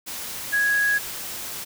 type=tone in noise; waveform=sine; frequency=1661.2 Hz; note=G#6; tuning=in tune; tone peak=-18 dBFS; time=0.52-0.99 s; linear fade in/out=20 ms; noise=white; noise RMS=-33 dBFS; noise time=0.06-1.65 s; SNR=+12 dB; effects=none